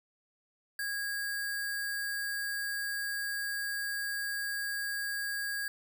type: tone with sample-and-hold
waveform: sine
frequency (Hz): 1645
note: G#6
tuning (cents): -17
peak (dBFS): -32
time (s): 0.79-5.68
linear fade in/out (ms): 2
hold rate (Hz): 6300
effects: none